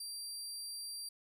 25% pulse tone, 4713 Hz, D8, 5 cents sharp, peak -37 dBFS, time 0-1.09 s, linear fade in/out 5 ms, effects 13-bit

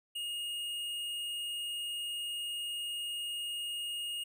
sine tone with hard clipping, 2855 Hz, F7, 37 cents sharp, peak -37 dBFS, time 0.15-4.24 s, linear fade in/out 10 ms, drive 10 dB, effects none

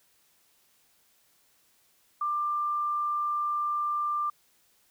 sine tone, 1188 Hz, D6, 20 cents sharp, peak -26 dBFS, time 2.21-4.3 s, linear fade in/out 5 ms, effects white hiss -66 dBFS RMS until 4.9 s

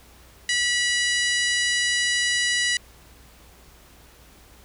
harmonic tone with a mistuned harmonic, 974 Hz, B5, 24 cents flat, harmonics 2 / 3 / 4 / 5 / 6 / 7 / 8 / 9 / 10, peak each -23 / -27 / -29 / -31 / -33 / -34 / -35 / -36 / -37 dBFS, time 0.49-2.77 s, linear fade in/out 2 ms, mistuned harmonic 4, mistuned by +20 cents, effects added 60 Hz sine -52 dBFS peak until 4.64 s + pink hiss -52 dBFS RMS until 4.64 s

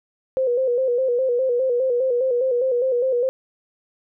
sine tone with vibrato, 503 Hz, B4, 32 cents sharp, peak -17 dBFS, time 0.37-3.29 s, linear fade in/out 0 ms, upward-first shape square, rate 4.9 Hz, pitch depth 69 cents each way, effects none

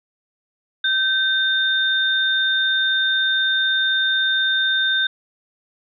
sine tone pair together, 1548 / 3629 Hz, G6 / A#7, -22 / -47 cents, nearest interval octave + minor third, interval 1475 cents, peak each -19 / -19 dBFS, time 0.84-5.07 s, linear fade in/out 5 ms, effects none

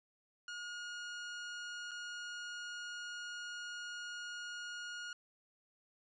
sawtooth tone with dropouts, 1435 Hz, F6, 47 cents sharp, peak -39 dBFS, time 0.48-5.13 s, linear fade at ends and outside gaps 2 ms, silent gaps 1.911-1.915 s, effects resampled to 16000 Hz

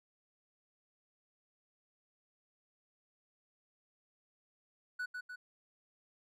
triangle tone with echo, 1480 Hz, F#6, in tune, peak -34 dBFS, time 4.99-5.06 s, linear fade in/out 10 ms, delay 150 ms, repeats 2, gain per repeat -4 dB, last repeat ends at 5.36 s, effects none

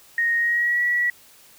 sine tone with pitch glide, 1864.7 to 1936 Hz, A#6 to B6, 0 to -35 cents, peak -18 dBFS, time 0.18-1.1 s, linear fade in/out 2 ms, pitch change +65 cents, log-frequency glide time 0.37-0.82 s, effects white hiss -51 dBFS RMS until 1.58 s

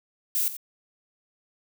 violet noise with echo, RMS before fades -25 dBFS, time 0.35-0.48 s, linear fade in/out 0 ms, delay 87 ms, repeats 1, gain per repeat -12 dB, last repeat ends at 0.567 s, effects none

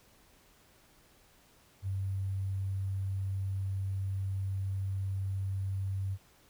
sine tone with sample-and-hold, 96.7 Hz, G2, 23 cents flat, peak -31 dBFS, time 1.82-6.18 s, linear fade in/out 50 ms, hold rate 11025 Hz, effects pink hiss -63 dBFS RMS until 6.49 s

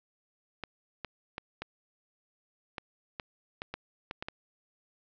clicks, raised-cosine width 0.3 ms, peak -20 dBFS, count 11, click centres 0.637 / 1.047 / 1.381 / 1.62 / 2.782 / 3.198 / 3.619 / 3.74 / 4.111 / 4.225 / 4.285 s, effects low-pass 5000 Hz 12 dB/octave

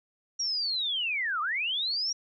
sine linear two-way sweep, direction down then up, 5710 to 1163 to 5710 Hz, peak -27 dBFS, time 0.39-2.13 s, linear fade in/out 10 ms, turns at 1.41 s, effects none

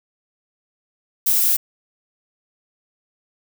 violet noise, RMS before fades -17 dBFS, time 1.26-1.57 s, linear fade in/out 10 ms, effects none

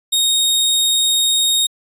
sawtooth tone, 3729 Hz, A#7, in tune, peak -10 dBFS, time 0.12-1.67 s, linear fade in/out 10 ms, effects resampled to 32000 Hz

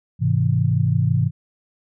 sine chord, Ab augmented, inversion none, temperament just, 103.83 / 129.78 / 162.23 Hz, Ab2 / C3 / E3, 0 / -14 / -27 cents, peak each -20 / -19 / -21 dBFS, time 0.19-1.31 s, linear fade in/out 50 ms, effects none

